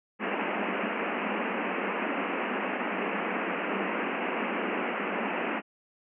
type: band-pass noise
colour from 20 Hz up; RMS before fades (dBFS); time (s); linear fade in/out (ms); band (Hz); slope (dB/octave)
pink; -31; 0.19-5.62; 50; 190 to 2800; 96
effects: none